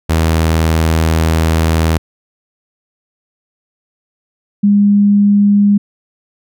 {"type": "tone pair in turn", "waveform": ["sawtooth", "sine"], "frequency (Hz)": [80.7, 203.4], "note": ["E2", "G#3"], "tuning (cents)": [-36, -36], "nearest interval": "octave + major third", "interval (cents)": 1600, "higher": "second", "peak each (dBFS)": -6, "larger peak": "neither", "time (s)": [[0.09, 1.98], [4.63, 5.78]], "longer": "first", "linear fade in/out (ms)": 10, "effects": []}